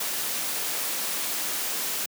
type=noise; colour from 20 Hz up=white; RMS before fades=-29 dBFS; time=0-2.06 s; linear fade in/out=5 ms; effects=high-pass 200 Hz 12 dB/octave